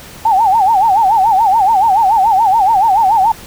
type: tone with vibrato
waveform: sine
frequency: 830.6 Hz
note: G#5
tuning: in tune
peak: -7 dBFS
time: 0.25-3.32 s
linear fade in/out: 5 ms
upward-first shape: sine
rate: 7 Hz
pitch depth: 190 cents each way
effects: pink hiss -34 dBFS RMS until 3.46 s